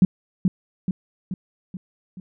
sine tone with echo, 185 Hz, F#3, in tune, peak -9 dBFS, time 0.02-0.05 s, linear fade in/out 2 ms, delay 430 ms, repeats 5, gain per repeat -5 dB, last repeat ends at 2.2 s, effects none

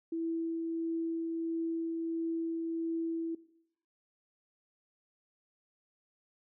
sine tone with tremolo, 329.6 Hz, E4, in tune, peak -31 dBFS, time 0.12-3.35 s, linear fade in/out 5 ms, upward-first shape triangle, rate 1.5 Hz, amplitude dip 25%, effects noise-tail reverb RT60 0.7 s tail -18 dB re dry

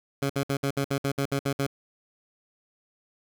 15% pulse tone bursts, 138.8 Hz, C#3, 3 cents sharp, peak -18 dBFS, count 11, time 0.22-1.666 s, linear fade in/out 5 ms, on 76 ms, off 61 ms, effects none

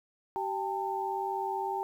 sine tone cluster, 385.1 / 799 / 899 Hz, G4 / G5 / A5, -31 / +33 / +37 cents, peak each -36 / -34 / -34 dBFS, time 0.36-1.83 s, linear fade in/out 0 ms, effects 10-bit

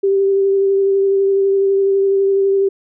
sine tone with vibrato, 392 Hz, G4, in tune, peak -11 dBFS, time 0.03-2.69 s, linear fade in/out 10 ms, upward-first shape sine, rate 12 Hz, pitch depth 15 cents each way, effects none

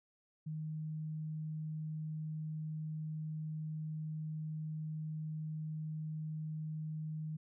sine tone, 155.56 Hz, D#3, in tune, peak -38 dBFS, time 0.46-7.37 s, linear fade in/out 10 ms, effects none

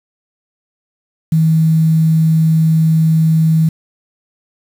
sine tone with quantisation, 160 Hz, D#3, 49 cents sharp, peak -8 dBFS, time 1.32-3.69 s, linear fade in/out 5 ms, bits 6, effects none

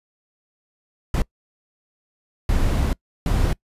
brown noise bursts at uneven times, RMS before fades -19 dBFS, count 3, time 1.14-1.22 / 2.49-2.93 / 3.26-3.53 s, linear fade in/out 2 ms, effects noise-tail reverb RT60 0.1 s tail -24 dB re dry + resampled to 32000 Hz

